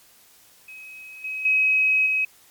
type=tone with level steps; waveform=sine; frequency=2544 Hz; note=D#7; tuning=38 cents sharp; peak=-38 / -27 / -16 / -19 dBFS; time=0.68-2.25 s; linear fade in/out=5 ms; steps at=1.24 / 1.45 / 2.06 s; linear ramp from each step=5 ms; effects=white hiss -54 dBFS RMS until 2.5 s + MP3 96 kbps